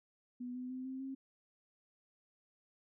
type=tone with pitch steps; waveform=sine; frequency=246.9 / 251.9 / 257.1 / 262.3 / 267.7 Hz; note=B3 / B3 / C4 / C4 / C4; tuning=0 / +34 / -30 / +4 / +40 cents; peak=-40 dBFS; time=0.4-1.15 s; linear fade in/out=10 ms; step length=150 ms; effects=none